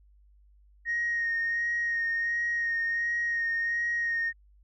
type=tone with vibrato; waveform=sine; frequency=1864.7 Hz; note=A#6; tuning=in tune; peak=-25 dBFS; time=0.85-4.33 s; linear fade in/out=50 ms; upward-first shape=sine; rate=1.4 Hz; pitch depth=20 cents each way; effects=tanh soft clip ceiling -22 dBFS + added 50 Hz sine -56 dBFS peak until 4.63 s